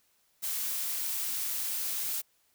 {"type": "noise", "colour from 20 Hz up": "blue", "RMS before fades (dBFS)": -33, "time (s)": [0.42, 2.22], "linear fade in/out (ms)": 20, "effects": ["white hiss -70 dBFS RMS until 2.54 s"]}